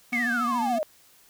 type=tone with vibrato; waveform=square; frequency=239.7 Hz; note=A#3; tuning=48 cents sharp; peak=-29 dBFS; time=0.12-0.79 s; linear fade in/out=10 ms; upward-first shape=sine; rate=14 Hz; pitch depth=46 cents each way
type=exponential sweep; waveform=sine; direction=down; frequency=2249 to 595 Hz; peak=-24 dBFS; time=0.13-0.83 s; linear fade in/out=0 ms
effects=white hiss -57 dBFS RMS until 1.29 s